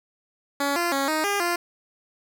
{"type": "tone with pitch steps", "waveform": "10% pulse", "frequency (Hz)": [282, 345.3, 274.9, 311.7, 404.2, 347.3], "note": ["C#4", "F4", "C#4", "D#4", "G#4", "F4"], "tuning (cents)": [30, -20, -14, 3, -47, -10], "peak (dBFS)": -14, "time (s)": [0.6, 1.56], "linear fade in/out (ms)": 5, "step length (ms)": 160, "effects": []}